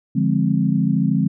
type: chord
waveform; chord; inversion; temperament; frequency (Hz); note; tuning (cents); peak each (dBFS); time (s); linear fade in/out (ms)
sine; D half-diminished seventh; none; equal; 146.83 / 174.61 / 207.7 / 261.6; D3 / F3 / Ab3 / C4; 0 / 0 / 0 / 0; -21 / -20 / -20 / -22; 0.15-1.28; 10
effects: none